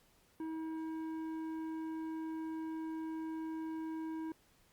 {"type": "tone with tanh clipping", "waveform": "sine", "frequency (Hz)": 320, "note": "D#4", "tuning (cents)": 49, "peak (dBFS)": -40, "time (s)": [0.4, 4.32], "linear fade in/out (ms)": 2, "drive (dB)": 10, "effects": ["pink hiss -69 dBFS RMS until 4.72 s", "Opus 48 kbps"]}